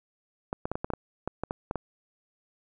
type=clicks; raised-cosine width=1 ms; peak=-16 dBFS; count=12; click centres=0.529 / 0.655 / 0.716 / 0.755 / 0.845 / 0.903 / 0.936 / 1.276 / 1.436 / 1.509 / 1.711 / 1.757 s; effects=none